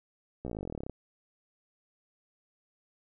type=slowing click train; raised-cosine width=2 ms; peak=-24 dBFS; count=21; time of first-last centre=0.45-0.897 s; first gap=15 ms; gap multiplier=1.04; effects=none

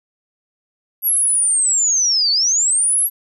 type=linear two-way sweep; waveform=sine; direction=down then up; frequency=11660 to 4380 to 11660 Hz; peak=-13 dBFS; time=1.02-3.1 s; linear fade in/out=50 ms; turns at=2.31 s; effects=none

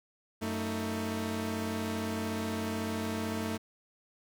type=tone cluster; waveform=sawtooth; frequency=93.6 / 223.1 / 316.2 Hz; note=F#2 / A3 / D#4; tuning=+20 / +24 / +28 cents; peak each=-35 / -30 / -35 dBFS; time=0.41-3.58 s; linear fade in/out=20 ms; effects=none

